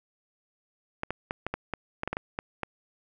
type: clicks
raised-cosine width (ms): 0.5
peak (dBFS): -15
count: 12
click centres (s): 1.034 / 1.106 / 1.309 / 1.466 / 1.54 / 1.737 / 2.034 / 2.076 / 2.13 / 2.169 / 2.389 / 2.633
effects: none